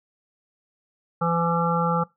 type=harmonic tone; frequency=168.8 Hz; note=E3; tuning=41 cents sharp; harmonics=1 / 3 / 5 / 7 / 8; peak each=-24 / -27 / -27 / -27 / -28 dBFS; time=1.21-2.04 s; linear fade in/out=10 ms; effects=noise-tail reverb RT60 0.2 s tail -22 dB re dry